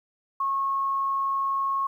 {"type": "tone", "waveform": "sine", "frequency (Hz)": 1092, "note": "C#6", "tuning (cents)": -26, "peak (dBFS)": -23, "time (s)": [0.4, 1.87], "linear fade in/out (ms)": 5, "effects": ["10-bit"]}